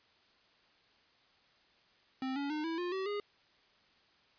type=tone with pitch steps; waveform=square; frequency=262 / 282.4 / 304.5 / 328.2 / 353.8 / 381.4 / 411.1 Hz; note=C4 / C#4 / D#4 / E4 / F4 / G4 / G#4; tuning=+2 / +32 / -37 / -8 / +23 / -47 / -18 cents; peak=-35 dBFS; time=2.22-3.2 s; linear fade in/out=2 ms; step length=140 ms; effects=white hiss -67 dBFS RMS until 4.38 s + resampled to 11025 Hz